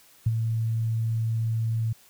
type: tone with ADSR envelope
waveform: sine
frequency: 112.9 Hz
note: A2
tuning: 45 cents sharp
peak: -17 dBFS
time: 0.26-1.93 s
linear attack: 7 ms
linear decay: 37 ms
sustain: -6 dB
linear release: 8 ms
effects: white hiss -56 dBFS RMS until 2.09 s